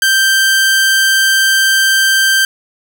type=tone; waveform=sawtooth; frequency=1568 Hz; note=G6; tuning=in tune; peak=-5 dBFS; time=0.02-2.45 s; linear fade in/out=2 ms; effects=none